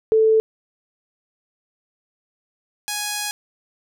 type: tone pair in turn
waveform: sine / 5% pulse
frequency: 440.5 / 831.6 Hz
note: A4 / G#5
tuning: +2 / +2 cents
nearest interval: major seventh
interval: 1100 cents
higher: second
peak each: -12 dBFS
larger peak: neither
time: 0.12-0.4 / 2.88-3.31 s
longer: second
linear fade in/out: 0 ms
effects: none